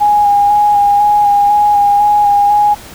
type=tone with vibrato; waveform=sine; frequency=822 Hz; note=G#5; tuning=18 cents flat; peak=-6 dBFS; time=0-2.75 s; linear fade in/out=20 ms; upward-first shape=square; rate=2 Hz; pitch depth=16 cents each way; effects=pink hiss -33 dBFS RMS until 2.94 s